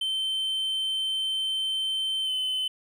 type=tone with pitch glide; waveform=triangle; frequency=3096 to 3045 Hz; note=G7 to F#7; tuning=-22 to +49 cents; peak=-24 dBFS; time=0.01-2.68 s; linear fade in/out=5 ms; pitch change=-29 cents; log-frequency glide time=2.24-2.31 s; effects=none